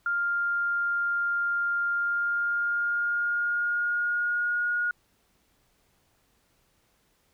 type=tone with pitch glide; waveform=sine; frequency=1400 to 1438.5 Hz; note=F6 to F#6; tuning=+4 to -49 cents; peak=-24 dBFS; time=0.06-4.91 s; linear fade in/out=2 ms; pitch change=+47 cents; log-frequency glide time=1.92-4.66 s; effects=pink hiss -68 dBFS RMS until 7.33 s